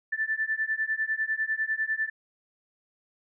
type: beating tone pair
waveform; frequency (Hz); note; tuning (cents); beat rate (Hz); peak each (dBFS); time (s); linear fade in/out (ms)
sine; 1758 / 1768; A6 / A6; -2 / +8; 10; -29; 0.12-2.1; 10
effects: none